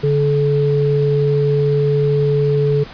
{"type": "tone pair together", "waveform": "sine", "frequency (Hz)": [143.93, 431.3], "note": ["D3", "A4"], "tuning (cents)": [-35, -35], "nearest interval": "octave + perfect fifth", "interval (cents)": 1900, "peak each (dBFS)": -15, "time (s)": [0.03, 2.84], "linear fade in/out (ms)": 10, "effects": ["pink hiss -36 dBFS RMS until 2.93 s", "resampled to 11025 Hz"]}